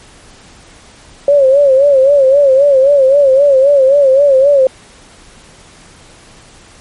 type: tone with vibrato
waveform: sine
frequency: 550 Hz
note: C#5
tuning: 14 cents flat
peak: -4 dBFS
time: 1.28-4.67 s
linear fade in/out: 2 ms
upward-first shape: sine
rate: 3.8 Hz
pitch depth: 92 cents each way
effects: pink hiss -40 dBFS RMS until 6.8 s + MP3 48 kbps